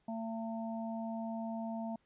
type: harmonic tone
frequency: 225 Hz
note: A3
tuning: 39 cents sharp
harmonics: 1 / 3 / 4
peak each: -38 / -42 / -47 dBFS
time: 0.08-1.96 s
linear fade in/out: 5 ms
effects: pink hiss -75 dBFS RMS until 2.05 s + resampled to 8000 Hz